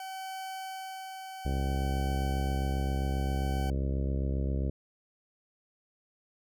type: tone with tremolo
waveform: 40% pulse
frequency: 762 Hz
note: G5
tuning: 49 cents flat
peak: -36 dBFS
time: 0-3.7 s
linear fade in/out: 2 ms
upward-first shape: sine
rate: 0.58 Hz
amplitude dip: 35%
type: harmonic tone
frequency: 67.5 Hz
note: C#2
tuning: 45 cents flat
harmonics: 1 / 2 / 3 / 4 / 5 / 6 / 7 / 8 / 9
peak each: -29 / -35 / -39 / -41 / -43 / -45 / -46 / -47 / -48 dBFS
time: 1.45-4.7 s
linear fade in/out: 5 ms
effects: none